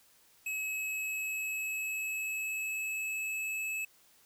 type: tone with pitch glide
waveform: square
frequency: 2570 to 2597 Hz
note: E7 to E7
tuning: -45 to -26 cents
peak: -34 dBFS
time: 0.46-3.85 s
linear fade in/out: 5 ms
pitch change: +19 cents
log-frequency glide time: 0.58-3.53 s
effects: white hiss -64 dBFS RMS until 4.25 s